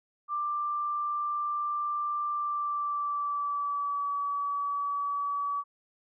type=tone with pitch glide; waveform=sine; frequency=1182 to 1142.4 Hz; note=D6 to D6; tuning=+11 to -48 cents; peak=-28 dBFS; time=0.28-5.64 s; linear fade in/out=50 ms; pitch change=-59 cents; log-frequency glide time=2.3-4.1 s; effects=none